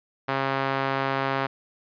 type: tone with band-pass filter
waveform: sawtooth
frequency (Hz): 135.4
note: C#3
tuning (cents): -40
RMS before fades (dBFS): -26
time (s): 0.28-1.47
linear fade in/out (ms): 10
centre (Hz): 1200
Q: 0.91
effects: resampled to 11025 Hz